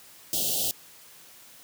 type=band-stop noise; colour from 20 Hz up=white; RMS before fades=-27 dBFS; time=0.33-0.71 s; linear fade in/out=0 ms; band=790 to 2800 Hz; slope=96 dB/octave; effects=white hiss -51 dBFS RMS until 1.63 s + high-pass 80 Hz 12 dB/octave